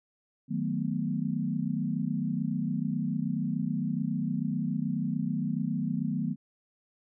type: chord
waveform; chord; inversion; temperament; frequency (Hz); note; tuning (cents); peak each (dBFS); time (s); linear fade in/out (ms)
sine; B dominant seventh; first; equal; 155.56 / 185 / 220 / 246.9; D#3 / F#3 / A3 / B3; 0 / 0 / 0 / 0; -33; 0.48-6.36; 50
effects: none